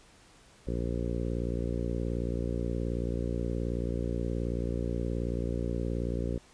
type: harmonic tone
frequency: 58.7 Hz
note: A#1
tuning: 13 cents sharp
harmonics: 1 / 2 / 3 / 4 / 5 / 6 / 7 / 8 / 9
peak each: -33 / -36 / -38 / -39 / -40 / -41 / -41 / -42 / -43 dBFS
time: 0.67-6.38 s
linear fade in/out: 5 ms
effects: pink hiss -58 dBFS RMS until 6.53 s + resampled to 22050 Hz